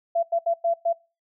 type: tone bursts at uneven times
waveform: sine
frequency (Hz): 676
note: E5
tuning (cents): +43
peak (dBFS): -19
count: 5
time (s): 0.15-0.23 / 0.32-0.39 / 0.46-0.54 / 0.64-0.74 / 0.85-0.93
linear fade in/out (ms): 10
effects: noise-tail reverb RT60 0.3 s tail -22 dB re dry